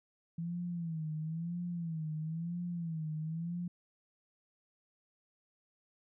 sine tone with vibrato, 164.81 Hz, E3, in tune, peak -35 dBFS, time 0.38-3.68 s, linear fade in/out 5 ms, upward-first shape sine, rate 1 Hz, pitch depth 110 cents each way, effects none

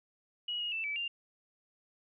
sine tone with pitch steps, 2908 / 2876 / 2655 / 2304 / 2791 Hz, F#7 / F#7 / E7 / D7 / F7, -31 / -50 / +12 / -34 / -2 cents, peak -33 dBFS, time 0.48-1.08 s, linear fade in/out 5 ms, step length 120 ms, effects none

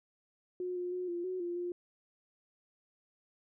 sine tone with pitch steps, 362 / 356.7 / 363 / 346.8 / 369.5 / 348 / 352.6 Hz, F#4 / F4 / F#4 / F4 / F#4 / F4 / F4, -38 / +37 / -33 / -12 / -2 / -6 / +17 cents, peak -34 dBFS, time 0.6-1.72 s, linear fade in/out 2 ms, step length 160 ms, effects none

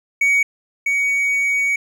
triangle tone pair in turn, 2248 / 2248 Hz, C#7 / C#7, +24 / +24 cents, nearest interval unison, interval 0 cents, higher neither, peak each -11 / -14 dBFS, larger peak first, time 0.21-0.43 / 0.86-1.76 s, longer second, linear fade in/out 5 ms, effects none

